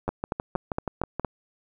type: two click trains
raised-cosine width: 1 ms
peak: -12 / -14 dBFS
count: 6 / 8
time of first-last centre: 0.09-1.247 / 0.08-1.196 s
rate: 4.32 / 6.27 Hz
effects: 9-bit